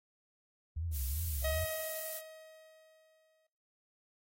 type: tone with vibrato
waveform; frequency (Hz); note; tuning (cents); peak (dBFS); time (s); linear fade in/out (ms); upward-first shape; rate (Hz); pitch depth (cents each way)
sine; 74.2; D2; +18; -34; 0.76-1.65; 10; triangle; 2.6; 270
type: noise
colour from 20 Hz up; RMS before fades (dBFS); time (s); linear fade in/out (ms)
violet; -40; 0.91-2.22; 50
type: tone with exponential decay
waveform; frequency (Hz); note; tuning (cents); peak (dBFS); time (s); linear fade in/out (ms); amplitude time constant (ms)
45% pulse; 633; D#5; +30; -33; 1.44-3.47; 5; 440
effects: noise-tail reverb RT60 0.7 s tail -22 dB re dry + AAC 48 kbps